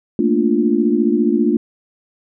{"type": "chord", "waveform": "sine", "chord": "Bb major seventh", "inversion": "third", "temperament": "equal with one note detuned", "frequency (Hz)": [220, 234.7, 293.7, 349.2], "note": ["A3", "Bb3", "D4", "F4"], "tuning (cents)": [0, 12, 0, 0], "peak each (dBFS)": -18, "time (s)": [0.19, 1.57], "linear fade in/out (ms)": 2, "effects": []}